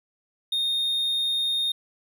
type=tone; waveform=triangle; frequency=3685 Hz; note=A#7; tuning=21 cents flat; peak=-21 dBFS; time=0.52-1.72 s; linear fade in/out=5 ms; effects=none